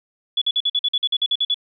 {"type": "tone bursts", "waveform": "sine", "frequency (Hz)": 3417, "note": "G#7", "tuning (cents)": 49, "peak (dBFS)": -16, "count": 13, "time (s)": [0.37, 1.544], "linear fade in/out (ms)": 5, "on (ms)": 46, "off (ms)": 48, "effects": []}